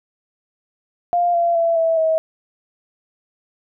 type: tone with pitch steps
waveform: sine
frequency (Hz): 700 / 684.8 / 669.9 / 655.4 / 641.2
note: F5 / F5 / E5 / E5 / E5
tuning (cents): +4 / -34 / +28 / -10 / -48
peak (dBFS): -14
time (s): 1.13-2.18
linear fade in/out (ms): 0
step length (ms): 210
effects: none